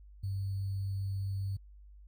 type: tone with sample-and-hold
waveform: sine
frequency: 97.6 Hz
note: G2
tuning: 7 cents flat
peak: -32 dBFS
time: 0.23-1.57 s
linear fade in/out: 10 ms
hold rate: 4410 Hz
effects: added 50 Hz sine -51 dBFS peak until 2.07 s